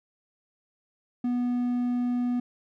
triangle tone, 244.9 Hz, B3, 14 cents flat, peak -22 dBFS, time 1.24-2.4 s, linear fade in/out 5 ms, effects none

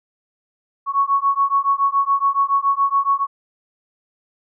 sine beating tone pair, 1106 / 1113.1 Hz, C#6 / C#6, -4 / +7 cents, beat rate 7.1 Hz, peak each -18 dBFS, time 0.86-3.27 s, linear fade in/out 50 ms, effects none

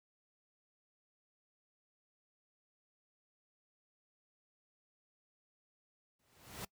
pink noise with exponential growth, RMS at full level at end -41 dBFS, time 6.19-6.65 s, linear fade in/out 5 ms, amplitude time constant 100 ms, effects noise-tail reverb RT60 0.1 s tail -23 dB re dry + high-pass 60 Hz 12 dB/octave

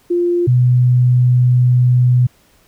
sine tone pair in turn, 349.2 / 124.39 Hz, F4 / B2, 0 / +13 cents, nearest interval octave + tritone, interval 1787 cents, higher first, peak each -12 / -8 dBFS, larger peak second, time 0.1-0.47 / 0.47-2.27 s, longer second, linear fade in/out 10 ms, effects pink hiss -53 dBFS RMS until 2.67 s

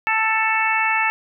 harmonic tone, 441.7 Hz, A4, 7 cents sharp, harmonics 2 / 3 / 4 / 5 / 6, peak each -22 / -25 / -23 / -23 / -23 dBFS, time 0.07-1.1 s, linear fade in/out 0 ms, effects none

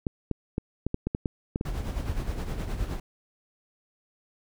clicks, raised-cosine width 3 ms, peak -14 dBFS, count 10, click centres 0.068 / 0.313 / 0.581 / 0.866 / 0.944 / 1.07 / 1.149 / 1.258 / 1.559 / 1.611 s
brown noise with tremolo, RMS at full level -29 dBFS, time 1.65-3 s, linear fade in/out 5 ms, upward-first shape sine, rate 9.6 Hz, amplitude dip 55%
effects none

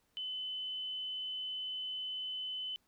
sine tone, 3026 Hz, F#7, 38 cents sharp, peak -37 dBFS, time 0.17-2.76 s, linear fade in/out 0 ms, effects pink hiss -75 dBFS RMS until 2.87 s

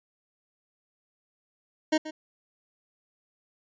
25% pulse tone with echo, 311.1 Hz, D#4, in tune, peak -17 dBFS, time 1.92-1.98 s, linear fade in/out 10 ms, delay 130 ms, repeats 1, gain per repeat -14 dB, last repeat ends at 2.11 s, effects resampled to 16000 Hz

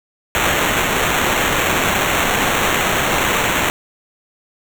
blue noise with sample-and-hold, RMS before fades -17 dBFS, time 0.35-3.7 s, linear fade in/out 0 ms, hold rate 4900 Hz, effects none

